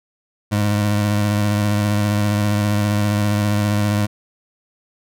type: tone with vibrato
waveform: 25% pulse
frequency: 103.83 Hz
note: G#2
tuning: in tune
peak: -12 dBFS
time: 0.51-4.07 s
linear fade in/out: 20 ms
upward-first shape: sine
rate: 15 Hz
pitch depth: 26 cents each way
effects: none